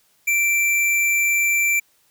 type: tone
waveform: square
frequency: 2346 Hz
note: D7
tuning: 2 cents flat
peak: -17 dBFS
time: 0.27-1.8 s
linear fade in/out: 10 ms
effects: white hiss -61 dBFS RMS until 2.1 s